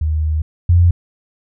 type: tone pair in turn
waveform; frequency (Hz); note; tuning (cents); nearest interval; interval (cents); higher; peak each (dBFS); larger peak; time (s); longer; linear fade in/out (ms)
sine; 77.6 / 86.94; D#2 / F2; -4 / -7; major second; 197; second; -14 / -7; second; 0.01-0.42 / 0.69-0.91; first; 5
effects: none